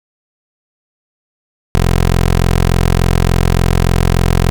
15% pulse tone, 43.45 Hz, F1, 8 cents flat, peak -3 dBFS, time 1.75-4.5 s, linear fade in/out 0 ms, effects none

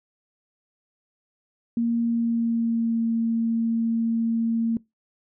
sine tone with pitch glide, 233.1 to 228.6 Hz, A#3 to A#3, 0 to -34 cents, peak -20 dBFS, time 1.77-4.77 s, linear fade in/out 2 ms, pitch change -34 cents, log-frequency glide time 2.01-3.04 s, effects noise-tail reverb RT60 0.2 s tail -23 dB re dry

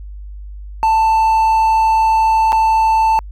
triangle tone with dropouts, 886 Hz, A5, 12 cents sharp, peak -8 dBFS, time 0.83-3.19 s, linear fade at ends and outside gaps 0 ms, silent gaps 2.521-2.528 s, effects added 50 Hz sine -28 dBFS peak until 3.31 s

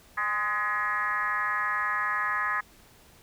sine tone with frequency modulation, 1469 Hz, F#6, 13 cents flat, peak -25 dBFS, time 0.17-2.61 s, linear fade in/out 10 ms, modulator 217 Hz, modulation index 2.2, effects pink hiss -56 dBFS RMS until 3.22 s

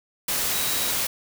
sine tone in noise, 3864 Hz, B7, 39 cents flat, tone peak -33 dBFS, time 0.53-0.92 s, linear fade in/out 5 ms, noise white, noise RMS -25 dBFS, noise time 0.28-1.07 s, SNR -11 dB, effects none

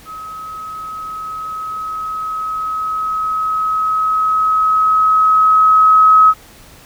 sine tone with level ramp, 1277 Hz, D#6, 45 cents sharp, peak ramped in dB -27 to -4 dBFS, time 0.05-6.34 s, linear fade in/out 50 ms, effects pink hiss -42 dBFS RMS until 6.85 s

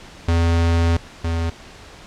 square tone pair in turn, 84 / 83.18 Hz, E2 / E2, +33 / +16 cents, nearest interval unison, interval 17 cents, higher first, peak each -15 / -20 dBFS, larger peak first, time 0.28-0.97 / 1.24-1.5 s, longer first, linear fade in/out 5 ms, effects pink hiss -41 dBFS RMS until 2.06 s + low-pass 6000 Hz 12 dB/octave

